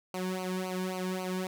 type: tone with flanger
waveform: sawtooth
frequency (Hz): 185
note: F#3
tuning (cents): 0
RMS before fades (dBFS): -34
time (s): 0.14-1.47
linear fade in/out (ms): 2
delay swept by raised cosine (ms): 0.56 to 1.55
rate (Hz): 3.7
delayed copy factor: -1
effects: none